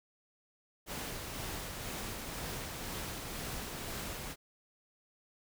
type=noise with tremolo; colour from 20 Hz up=pink; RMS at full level=-40 dBFS; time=0.86-4.36 s; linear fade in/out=50 ms; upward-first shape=sine; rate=2 Hz; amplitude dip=25%; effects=none